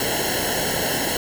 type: noise with comb filter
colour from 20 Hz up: pink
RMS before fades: -23 dBFS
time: 0-1.17 s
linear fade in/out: 2 ms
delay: 0.83 ms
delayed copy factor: -0.85
effects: none